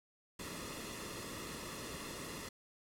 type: noise with comb filter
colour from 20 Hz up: pink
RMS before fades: -45 dBFS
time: 0.39-2.49 s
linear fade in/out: 5 ms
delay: 1.3 ms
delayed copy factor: -0.65
effects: low-pass 12000 Hz 12 dB/octave